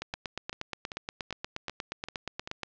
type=two click trains; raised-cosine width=0.2 ms; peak=-20 / -16 dBFS; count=7 / 23; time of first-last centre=0.14-2.475 / 0.02-2.633 s; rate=2.57 / 8.42 Hz; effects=low-pass 5000 Hz 12 dB/octave